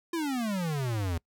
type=exponential sweep; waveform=square; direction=down; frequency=347.8 to 80.7 Hz; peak=-29 dBFS; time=0.13-1.18 s; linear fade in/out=5 ms; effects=noise-tail reverb RT60 0.1 s tail -25 dB re dry